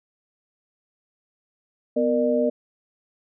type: tone cluster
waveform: sine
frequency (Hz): 248.9 / 466.1 / 601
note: B3 / A#4 / D5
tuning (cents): +14 / 0 / +40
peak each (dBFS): -23 / -23 / -22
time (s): 1.96-2.5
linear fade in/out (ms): 10
effects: none